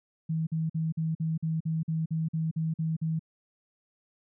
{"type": "tone bursts", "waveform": "sine", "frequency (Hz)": 160.6, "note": "E3", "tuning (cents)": -45, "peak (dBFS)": -26, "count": 13, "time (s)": [0.29, 3.194], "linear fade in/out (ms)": 10, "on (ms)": 180, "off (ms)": 47, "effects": []}